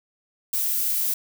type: noise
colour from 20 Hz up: violet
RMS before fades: -24 dBFS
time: 0.53-1.14 s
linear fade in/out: 5 ms
effects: none